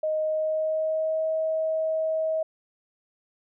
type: tone with pitch glide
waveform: sine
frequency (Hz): 622.3 to 636.5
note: D#5 to D#5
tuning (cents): 0 to +39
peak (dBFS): -23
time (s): 0.03-2.43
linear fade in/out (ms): 5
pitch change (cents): +39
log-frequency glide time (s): 0.21-1.27
effects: none